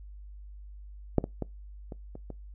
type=clicks; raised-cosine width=2 ms; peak=-8 / -18 / -18 / -26 / -28 / -26 dBFS; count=6; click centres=1.183 / 1.241 / 1.423 / 1.922 / 2.154 / 2.303 s; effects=noise-tail reverb RT60 0.2 s tail -23 dB re dry + added 50 Hz sine -43 dBFS peak until 2.54 s